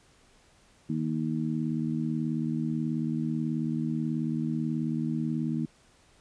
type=harmonic tone; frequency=78.4 Hz; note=D#2; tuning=14 cents sharp; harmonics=2 / 3 / 4; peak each=-31 / -30 / -34 dBFS; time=0.89-5.66 s; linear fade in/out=10 ms; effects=pink hiss -61 dBFS RMS until 6.2 s + resampled to 22050 Hz